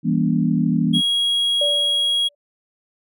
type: chord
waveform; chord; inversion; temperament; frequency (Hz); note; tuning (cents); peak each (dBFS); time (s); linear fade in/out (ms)
sine; E diminished seventh; none; just; 164.81 / 197.78 / 237.3 / 284.8; E3 / G3 / Bb3 / Db4; 0 / +16 / +31 / +47; -20 / -22 / -20 / -24; 0.03-1.02; 50
type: tone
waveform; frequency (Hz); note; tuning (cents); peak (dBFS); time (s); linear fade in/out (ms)
triangle; 3300; G#7; -12; -15; 0.93-2.29; 20
type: tone with exponential decay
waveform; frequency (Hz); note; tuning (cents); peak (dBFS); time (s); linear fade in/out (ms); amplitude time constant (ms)
sine; 580; D5; -22; -19; 1.61-2.35; 5; 160
effects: none